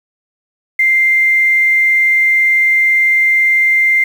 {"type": "tone with quantisation", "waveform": "sine", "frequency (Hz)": 2094, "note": "C7", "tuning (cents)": 1, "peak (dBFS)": -8, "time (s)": [0.79, 4.04], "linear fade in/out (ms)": 5, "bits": 6, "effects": []}